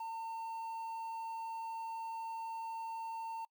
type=tone with quantisation; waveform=triangle; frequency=906 Hz; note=A#5; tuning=50 cents flat; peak=-37 dBFS; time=0-3.45 s; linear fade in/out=5 ms; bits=10; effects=noise-tail reverb RT60 0.1 s tail -25 dB re dry